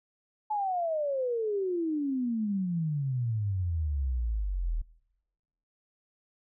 sine exponential sweep, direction down, 866 to 38.18 Hz, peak -27 dBFS, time 0.5-4.82 s, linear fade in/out 10 ms, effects noise-tail reverb RT60 1.0 s tail -22 dB re dry

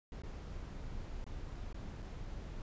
brown noise with dropouts, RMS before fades -44 dBFS, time 0.12-2.62 s, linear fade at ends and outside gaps 1 ms, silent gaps 0.22-0.235 / 1.242-1.265 / 1.728-1.744 / 2.022-2.026 s, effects resampled to 16000 Hz

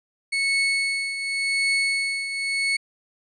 35% pulse tone with tremolo, 2205 Hz, C#7, 10 cents flat, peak -17 dBFS, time 0.32-2.77 s, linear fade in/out 10 ms, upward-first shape triangle, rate 0.89 Hz, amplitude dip 65%, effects resampled to 22050 Hz

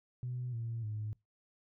sine tone with pitch steps, 124.3 / 115.31 / 106.97 Hz, B2 / A#2 / A2, +12 / -18 / -48 cents, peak -35 dBFS, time 0.23-1.13 s, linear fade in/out 0 ms, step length 300 ms, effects noise-tail reverb RT60 0.2 s tail -24 dB re dry + tanh soft clip ceiling -31 dBFS

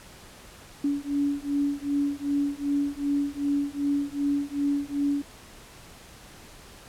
sine beating tone pair, 283.5 / 286.1 Hz, C#4 / D4, +39 / -45 cents, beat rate 2.6 Hz, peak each -27 dBFS, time 0.84-5.22 s, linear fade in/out 5 ms, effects pink hiss -48 dBFS RMS until 6.88 s + low-pass 12000 Hz 12 dB/octave

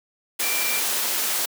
sine tone in noise, 2359 Hz, D7, 7 cents sharp, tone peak -28 dBFS, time 0.42-0.8 s, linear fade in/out 10 ms, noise white, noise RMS -24 dBFS, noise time 0.39-1.46 s, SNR -7 dB, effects high-pass 300 Hz 12 dB/octave

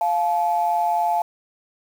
sine tone pair together, 698.5 / 862 Hz, F5 / A5, 0 / -36 cents, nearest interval major third, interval 364 cents, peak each -20 dBFS, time 0.01-1.22 s, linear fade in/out 2 ms, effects tanh soft clip ceiling -10 dBFS + 7-bit

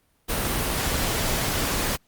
pink noise, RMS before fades -25 dBFS, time 0.28-1.97 s, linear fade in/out 20 ms, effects pink hiss -66 dBFS RMS until 2.07 s + Opus 32 kbps

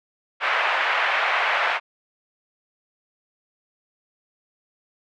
white band-pass noise, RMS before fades -22 dBFS, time 0.4-1.8 s, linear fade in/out 50 ms, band 630 to 2400 Hz, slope 24 dB/octave, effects none

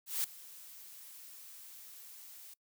blue noise with ADSR envelope, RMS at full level -32 dBFS, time 0.06-2.54 s, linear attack 180 ms, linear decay 5 ms, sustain -20 dB, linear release 7 ms, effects noise-tail reverb RT60 0.1 s tail -23 dB re dry

